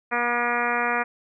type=harmonic tone; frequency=240 Hz; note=B3; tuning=49 cents flat; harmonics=1 / 2 / 3 / 4 / 5 / 6 / 7 / 8 / 9 / 10; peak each=-34 / -31 / -29 / -30 / -29 / -29 / -31 / -30 / -34 / -32 dBFS; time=0.11-1.04 s; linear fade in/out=20 ms; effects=none